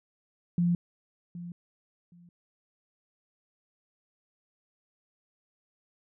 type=tone with echo; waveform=sine; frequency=173.7 Hz; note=F3; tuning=9 cents flat; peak=-22 dBFS; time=0.58-0.75 s; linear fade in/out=2 ms; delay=770 ms; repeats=2; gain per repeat=-15 dB; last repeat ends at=2.29 s; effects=none